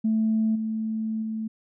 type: tone with level steps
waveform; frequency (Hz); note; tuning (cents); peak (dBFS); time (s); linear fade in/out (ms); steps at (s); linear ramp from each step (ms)
sine; 220.1; A3; +1; -19 / -25 / -27; 0.04-1.48; 10; 0.55 / 1.22; 10
effects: tanh soft clip ceiling -15 dBFS